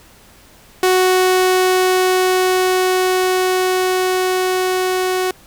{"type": "tone with level ramp", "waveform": "sawtooth", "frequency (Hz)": 370, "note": "F#4", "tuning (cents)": 0, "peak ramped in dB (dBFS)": [-7, -12], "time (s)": [0.83, 5.31], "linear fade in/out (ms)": 2, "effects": ["pink hiss -46 dBFS RMS until 5.46 s"]}